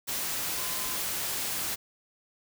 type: tone in noise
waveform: sine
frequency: 1026 Hz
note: C6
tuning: 34 cents flat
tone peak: -43 dBFS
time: 0.56-0.98 s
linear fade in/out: 20 ms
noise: white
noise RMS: -32 dBFS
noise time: 0.07-1.76 s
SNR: -14 dB
effects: none